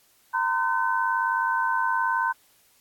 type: tone cluster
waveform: sine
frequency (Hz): 923 / 1022 / 1523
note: A#5 / C6 / F#6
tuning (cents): -17 / -41 / +50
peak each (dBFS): -26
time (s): 0.33-2.33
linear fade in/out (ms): 20
effects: white hiss -61 dBFS RMS until 2.8 s + AAC 64 kbps